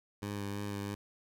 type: tone with vibrato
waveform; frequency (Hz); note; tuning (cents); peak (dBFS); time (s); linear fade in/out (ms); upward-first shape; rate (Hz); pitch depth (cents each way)
15% pulse; 101.4; G#2; -41; -30; 0.22-0.95; 5; sine; 3; 19
effects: none